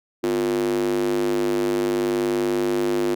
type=tone with high-pass filter; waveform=square; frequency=50.3 Hz; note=G1; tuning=45 cents sharp; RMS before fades=-22 dBFS; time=0.23-3.15 s; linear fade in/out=10 ms; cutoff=320 Hz; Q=8.5; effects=none